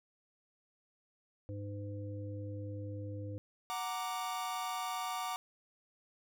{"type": "harmonic tone", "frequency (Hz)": 101.7, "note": "G#2", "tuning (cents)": -36, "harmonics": [1, 3, 5], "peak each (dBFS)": [-40, -47, -48], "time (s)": [1.49, 3.38], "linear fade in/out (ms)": 0}
{"type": "chord", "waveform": "45% pulse", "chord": "Gb augmented", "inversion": "none", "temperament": "equal", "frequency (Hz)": [740, 932.3, 1174.7], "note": ["Gb5", "Bb5", "D6"], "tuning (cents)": [0, 0, 0], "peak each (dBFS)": [-40, -42, -40], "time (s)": [3.7, 5.36], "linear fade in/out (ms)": 0}
{"effects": []}